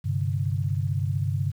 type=chord; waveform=sine; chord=G suspended fourth; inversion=none; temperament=equal; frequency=98 / 130.81 / 146.83 Hz; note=G2 / C3 / D3; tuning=0 / 0 / 0 cents; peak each=-26 / -28 / -29 dBFS; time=0.04-1.52 s; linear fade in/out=20 ms; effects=9-bit